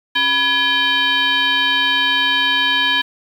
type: tone with frequency modulation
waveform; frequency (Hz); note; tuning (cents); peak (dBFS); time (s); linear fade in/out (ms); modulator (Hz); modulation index
sine; 2397; D7; +35; -13; 0.15-3.02; 10; 707; 1.9
effects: 7-bit